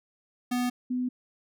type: tone pair in turn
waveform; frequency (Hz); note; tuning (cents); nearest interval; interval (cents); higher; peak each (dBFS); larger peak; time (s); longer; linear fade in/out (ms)
square / sine; 246.9 / 250.6; B3 / B3; 0 / +25; unison; 25; second; -26; neither; 0.51-0.7 / 0.9-1.09; neither; 10
effects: none